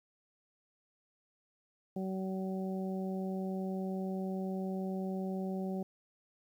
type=harmonic tone; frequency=189.4 Hz; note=F#3; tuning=41 cents sharp; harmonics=1 / 2 / 3 / 4; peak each=-35 / -41 / -45 / -47 dBFS; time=1.96-5.83 s; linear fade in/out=5 ms; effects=11-bit